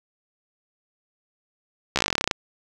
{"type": "slowing click train", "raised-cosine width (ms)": 0.2, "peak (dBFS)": -3, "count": 16, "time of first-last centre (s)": [1.96, 2.312], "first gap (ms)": 14, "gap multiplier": 1.07, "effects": []}